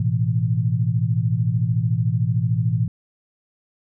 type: chord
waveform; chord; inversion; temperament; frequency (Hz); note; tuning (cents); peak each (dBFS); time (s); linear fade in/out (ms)
sine; A suspended second; none; equal; 110 / 123.47 / 164.81; A2 / B2 / E3; 0 / 0 / 0; -21 / -21 / -24; 0-2.88; 5
effects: none